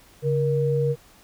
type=tone pair together; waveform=sine; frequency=140.7 / 471.9 Hz; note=C#3 / A#4; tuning=+26 / +21 cents; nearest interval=octave + major sixth; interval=2095 cents; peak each=-22 dBFS; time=0.22-0.96 s; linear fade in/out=50 ms; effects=pink hiss -53 dBFS RMS until 1.23 s